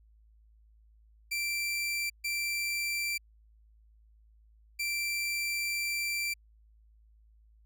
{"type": "tone bursts at uneven times", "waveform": "sawtooth", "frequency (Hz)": 2349, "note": "D7", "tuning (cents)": 0, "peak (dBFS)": -27, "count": 3, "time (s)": [[1.31, 2.1], [2.24, 3.18], [4.79, 6.34]], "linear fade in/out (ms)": 10, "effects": ["added 54 Hz sine -58 dBFS peak until 7.65 s"]}